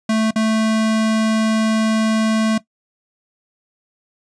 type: tone with dropouts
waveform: square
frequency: 220 Hz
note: A3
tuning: in tune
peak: -15 dBFS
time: 0.09-2.58 s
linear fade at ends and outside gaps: 5 ms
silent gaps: 0.309-0.358 s
effects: noise-tail reverb RT60 0.1 s tail -17 dB re dry + resampled to 22050 Hz